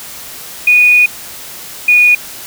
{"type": "tone pair in turn", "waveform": "sine", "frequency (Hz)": [2466, 2457], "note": ["D#7", "D#7"], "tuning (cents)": [-16, -22], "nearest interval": "unison", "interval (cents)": 6, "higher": "first", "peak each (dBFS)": -4, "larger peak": "neither", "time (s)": [[0.67, 1.06], [1.88, 2.15]], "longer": "first", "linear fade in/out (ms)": 5, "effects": ["white hiss -29 dBFS RMS until 2.46 s"]}